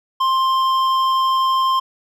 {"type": "tone with hard clipping", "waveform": "triangle", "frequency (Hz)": 1052, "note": "C6", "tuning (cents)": 9, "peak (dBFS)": -16, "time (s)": [0.2, 1.8], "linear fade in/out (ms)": 10, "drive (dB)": 12, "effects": []}